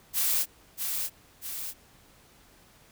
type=noise with echo; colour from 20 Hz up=blue; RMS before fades=-26 dBFS; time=0.13-0.46 s; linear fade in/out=50 ms; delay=640 ms; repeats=2; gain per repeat=-5 dB; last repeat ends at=1.74 s; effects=pink hiss -58 dBFS RMS until 2.91 s